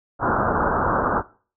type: low-pass noise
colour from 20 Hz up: white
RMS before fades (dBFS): -21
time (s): 0.19-1.23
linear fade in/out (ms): 50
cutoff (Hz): 1500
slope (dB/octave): 96
effects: noise-tail reverb RT60 0.4 s tail -19 dB re dry